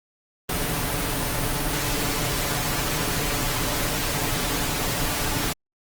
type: noise with comb filter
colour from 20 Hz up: pink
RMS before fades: -25 dBFS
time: 0.49-5.53 s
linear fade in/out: 5 ms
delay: 6.9 ms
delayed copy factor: +0.55
effects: Opus 32 kbps